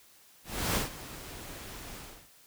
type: noise with ADSR envelope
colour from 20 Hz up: pink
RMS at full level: -28 dBFS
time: 0.44-2.29 s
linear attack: 310 ms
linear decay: 140 ms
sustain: -16 dB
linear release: 320 ms
effects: white hiss -59 dBFS RMS until 2.46 s